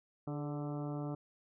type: harmonic tone with a mistuned harmonic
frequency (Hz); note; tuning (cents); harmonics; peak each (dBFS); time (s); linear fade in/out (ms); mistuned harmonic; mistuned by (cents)
146.83; D3; 0; 1 / 2 / 3 / 4 / 5 / 6 / 7 / 8 / 9; -39 / -41 / -48 / -48 / -50 / -55 / -58 / -55 / -57; 0.27-1.15; 5; 3; -47
effects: none